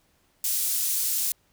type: high-pass noise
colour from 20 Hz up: pink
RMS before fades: -26 dBFS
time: 0.44-1.32 s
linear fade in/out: 2 ms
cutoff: 8000 Hz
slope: 12 dB/octave
effects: pink hiss -66 dBFS RMS until 1.52 s